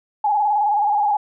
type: tone with vibrato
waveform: sine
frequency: 830.6 Hz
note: G#5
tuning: in tune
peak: -15 dBFS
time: 0.24-1.17 s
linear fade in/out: 5 ms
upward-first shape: square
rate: 19 Hz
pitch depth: 47 cents each way
effects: none